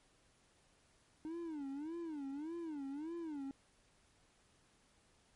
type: tone with vibrato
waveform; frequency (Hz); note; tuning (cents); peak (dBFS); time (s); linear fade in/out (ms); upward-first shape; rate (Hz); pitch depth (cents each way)
triangle; 304.7; D#4; -36; -39; 1.25-3.51; 0; sine; 1.7; 200
effects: pink hiss -71 dBFS RMS until 5.35 s + MP3 48 kbps